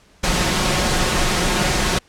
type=noise with comb filter; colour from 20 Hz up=pink; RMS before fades=-18 dBFS; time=0.23-1.99 s; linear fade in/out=10 ms; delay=5.5 ms; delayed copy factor=+0.5; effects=pink hiss -53 dBFS RMS until 2.08 s + low-pass 8000 Hz 12 dB/octave